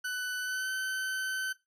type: tone with pitch glide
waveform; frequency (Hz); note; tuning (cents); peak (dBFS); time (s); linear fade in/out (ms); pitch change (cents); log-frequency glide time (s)
40% pulse; 1496 to 1528.3; F#6 to G6; +19 to -44; -31; 0.04-1.53; 10; +37; 0.4-0.7
effects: noise-tail reverb RT60 0.2 s tail -17 dB re dry + resampled to 32000 Hz